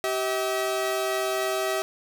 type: tone pair together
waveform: sawtooth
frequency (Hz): 386.1 / 642.3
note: G4 / E5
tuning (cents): -26 / -45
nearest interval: major sixth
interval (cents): 881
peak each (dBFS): -24 / -23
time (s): 0.04-1.82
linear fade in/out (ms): 0
effects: none